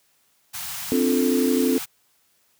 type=band-stop noise; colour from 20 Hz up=white; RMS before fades=-32 dBFS; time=0.53-1.86 s; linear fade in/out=20 ms; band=190 to 660 Hz; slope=96 dB/octave
type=chord; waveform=sine; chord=D minor seventh; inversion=third; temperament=equal; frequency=261.6 / 293.7 / 349.2 / 440 Hz; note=C4 / D4 / F4 / A4; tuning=0 / 0 / 0 / 0 cents; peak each=-20 / -26 / -26 / -24 dBFS; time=0.92-1.78 s; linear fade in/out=0 ms
effects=white hiss -64 dBFS RMS until 2.59 s + high-pass 60 Hz 12 dB/octave